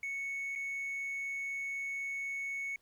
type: tone with dropouts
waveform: triangle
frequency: 2214 Hz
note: C#7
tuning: 3 cents flat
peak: -33 dBFS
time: 0.03-2.76 s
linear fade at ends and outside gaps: 2 ms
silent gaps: 0.553-0.558 s
effects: tanh soft clip ceiling -29 dBFS + pink hiss -72 dBFS RMS until 2.81 s